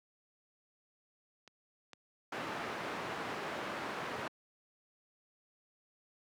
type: clicks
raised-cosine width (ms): 0.2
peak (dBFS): -37 / -31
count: 2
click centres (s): 1.477 / 1.933
type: low-pass noise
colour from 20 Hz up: white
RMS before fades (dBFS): -40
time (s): 2.32-4.28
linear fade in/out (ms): 5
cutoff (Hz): 1500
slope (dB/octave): 12
effects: high-pass 150 Hz 12 dB/octave